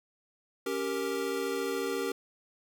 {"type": "chord", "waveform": "square", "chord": "G diminished", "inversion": "second", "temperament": "equal", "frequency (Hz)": [277.2, 392, 466.2], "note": ["Db4", "G4", "Bb4"], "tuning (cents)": [0, 0, 0], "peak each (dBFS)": [-38, -34, -35], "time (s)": [0.66, 2.12], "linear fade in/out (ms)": 5, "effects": []}